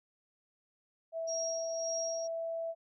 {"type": "tone with pitch glide", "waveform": "sine", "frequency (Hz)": [656, 660.6], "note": ["E5", "E5"], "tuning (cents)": [-9, 4], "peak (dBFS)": -34, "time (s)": [1.12, 2.75], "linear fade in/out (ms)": 50, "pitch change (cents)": 13, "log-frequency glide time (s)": [1.36, 2.43]}
{"type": "tone with tremolo", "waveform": "sine", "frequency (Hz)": 5630, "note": "F8", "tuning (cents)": 13, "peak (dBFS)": -35, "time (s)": [1.27, 2.28], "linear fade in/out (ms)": 20, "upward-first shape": "sine", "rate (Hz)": 1.8, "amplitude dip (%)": 60}
{"effects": []}